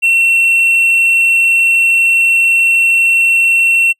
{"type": "tone", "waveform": "triangle", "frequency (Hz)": 2713, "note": "E7", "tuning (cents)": 49, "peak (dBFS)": -6, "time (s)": [0.02, 3.93], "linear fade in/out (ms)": 20, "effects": ["noise-tail reverb RT60 0.1 s tail -23 dB re dry", "resampled to 32000 Hz"]}